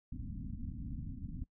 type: low-pass noise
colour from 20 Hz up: pink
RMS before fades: -42 dBFS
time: 0.12-1.44 s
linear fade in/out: 5 ms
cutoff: 280 Hz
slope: 96 dB/octave
effects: noise-tail reverb RT60 0.1 s tail -21 dB re dry